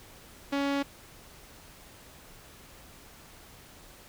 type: tone with low-pass filter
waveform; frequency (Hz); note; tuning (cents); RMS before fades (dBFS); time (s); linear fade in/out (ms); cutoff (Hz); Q
sawtooth; 280.1; C#4; +18; -29; 0.52-0.83; 10; 4100; 0.89
effects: pink hiss -52 dBFS RMS until 4.08 s